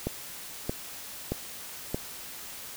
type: click train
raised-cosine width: 2 ms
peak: -15 dBFS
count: 4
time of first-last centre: 0.07-1.945 s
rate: 1.6 Hz
effects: white hiss -42 dBFS RMS until 2.76 s